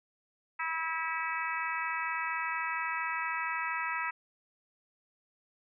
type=harmonic tone; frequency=324.3 Hz; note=E4; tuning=28 cents flat; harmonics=3 / 4 / 5 / 6 / 7 / 8; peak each=-37 / -37 / -40 / -37 / -41 / -41 dBFS; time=0.59-4.11 s; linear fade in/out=10 ms; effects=none